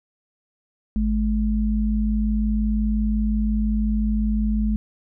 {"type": "tone pair together", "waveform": "sine", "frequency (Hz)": [52.82, 213.2], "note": ["G#1", "G#3"], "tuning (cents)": [30, 46], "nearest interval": "2 octaves", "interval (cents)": 2416, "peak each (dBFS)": -21, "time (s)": [0.96, 4.76], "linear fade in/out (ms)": 0, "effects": []}